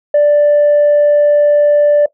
sine tone, 587.3 Hz, D5, in tune, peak -4 dBFS, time 0.14-2.06 s, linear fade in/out 5 ms, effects noise-tail reverb RT60 0.1 s tail -18 dB re dry + tanh soft clip ceiling -4 dBFS

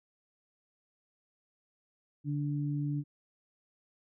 sine tone pair together, 145.2 / 291.3 Hz, D3 / D4, -19 / -14 cents, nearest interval octave, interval 1205 cents, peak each -31 / -36 dBFS, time 2.24-3.04 s, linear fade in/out 50 ms, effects none

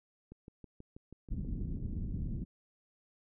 click train, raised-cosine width 3 ms, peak -36 dBFS, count 10, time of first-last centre 0.32-1.772 s, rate 6.2 Hz
pink low-pass noise, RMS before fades -37 dBFS, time 1.3-2.45 s, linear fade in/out 20 ms, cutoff 250 Hz, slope 24 dB/octave
effects none

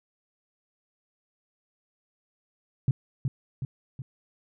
sine tone with echo, 130.81 Hz, C3, in tune, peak -18 dBFS, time 2.88-2.91 s, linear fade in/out 2 ms, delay 370 ms, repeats 3, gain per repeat -5 dB, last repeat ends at 4.02 s, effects none

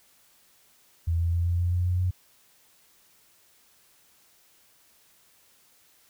sine tone with pitch steps, 83.6 / 84.62 / 85.65 / 86.7 / 87.76 / 88.83 / 89.91 / 91.01 Hz, E2 / E2 / F2 / F2 / F2 / F2 / F#2 / F#2, +25 / +46 / -33 / -12 / +9 / +30 / -49 / -28 cents, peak -22 dBFS, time 1.07-2.11 s, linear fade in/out 10 ms, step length 130 ms, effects white hiss -61 dBFS RMS until 6.09 s

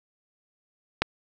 click, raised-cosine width 0.3 ms, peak -5 dBFS, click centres 1.02 s, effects none

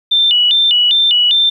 sine tone with vibrato, 3238 Hz, G#7, 45 cents flat, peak -8 dBFS, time 0.11-1.5 s, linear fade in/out 10 ms, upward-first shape square, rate 2.5 Hz, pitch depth 170 cents each way, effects 8-bit

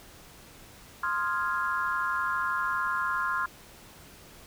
sine chord, F minor seventh, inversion second, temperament equal, 1046.5 / 1244.5 / 1396.9 / 1661.2 Hz, C6 / Eb6 / F6 / Ab6, 0 / 0 / 0 / 0 cents, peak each -30 / -36 / -30 / -35 dBFS, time 1.03-3.46 s, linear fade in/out 5 ms, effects pink hiss -51 dBFS RMS until 4.46 s

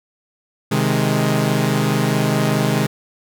sawtooth chord, Ab major, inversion first, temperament equal, 130.81 / 155.56 / 207.7 Hz, C3 / Eb3 / Ab3, 0 / 0 / 0 cents, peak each -16 dBFS, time 0.71-2.87 s, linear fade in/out 10 ms, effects none

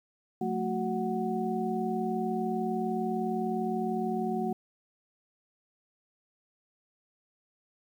sine tone cluster, 183 / 222.9 / 369.7 / 740 Hz, F#3 / A3 / F#4 / F#5, -19 / +23 / -1 / 0 cents, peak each -36 / -32 / -33 / -34 dBFS, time 0.41-4.53 s, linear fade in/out 5 ms, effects 10-bit

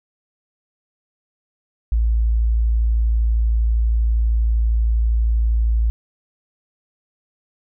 sine tone, 56.3 Hz, A1, 40 cents sharp, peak -14 dBFS, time 1.92-5.9 s, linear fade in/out 0 ms, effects none

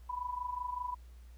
sine tone with amplitude modulation, 989 Hz, B5, 2 cents sharp, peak -32 dBFS, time 0.09-0.95 s, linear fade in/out 10 ms, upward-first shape sine, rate 25.2 Hz, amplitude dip 75%, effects added 60 Hz sine -50 dBFS peak until 1.37 s + pink hiss -68 dBFS RMS until 1.37 s

